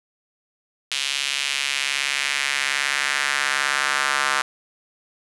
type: tone with high-pass filter sweep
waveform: square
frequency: 69.4 Hz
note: C#2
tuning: 3 cents sharp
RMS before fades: -23 dBFS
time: 0.91-4.42 s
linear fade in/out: 5 ms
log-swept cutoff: 3000 to 1300 Hz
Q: 1.9
effects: resampled to 24000 Hz + 7-bit